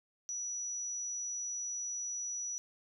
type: tone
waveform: sine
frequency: 5880 Hz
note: F#8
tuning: 12 cents flat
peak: -36 dBFS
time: 0.29-2.58 s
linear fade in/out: 0 ms
effects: none